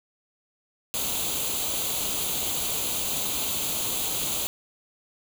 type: noise with comb filter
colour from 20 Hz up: white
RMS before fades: -28 dBFS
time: 0.94-4.47 s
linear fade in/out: 0 ms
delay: 0.28 ms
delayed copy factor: +0.7
effects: none